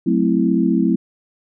sine chord, F# half-diminished seventh, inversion none, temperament equal, 185 / 220 / 261.6 / 329.6 Hz, F#3 / A3 / C4 / E4, 0 / 0 / 0 / 0 cents, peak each -19 dBFS, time 0.06-0.96 s, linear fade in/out 10 ms, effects none

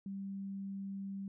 sine tone, 196 Hz, G3, in tune, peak -39 dBFS, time 0.06-1.28 s, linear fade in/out 2 ms, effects none

